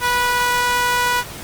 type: tone with high-pass filter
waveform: sawtooth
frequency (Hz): 489.7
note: B4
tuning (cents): -15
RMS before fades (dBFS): -18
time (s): 0-1.24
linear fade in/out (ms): 50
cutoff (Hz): 1100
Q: 1.9
effects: pink hiss -33 dBFS RMS until 1.43 s + Opus 24 kbps